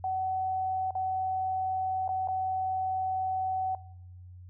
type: tone with dropouts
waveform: sine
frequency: 754 Hz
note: F#5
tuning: 32 cents sharp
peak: -28 dBFS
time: 0.04-3.75 s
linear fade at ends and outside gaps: 2 ms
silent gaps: 0.908-0.952 / 2.079-2.09 / 2.275-2.285 s
effects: noise-tail reverb RT60 0.9 s tail -22 dB re dry + added 90 Hz sine -45 dBFS peak until 4.49 s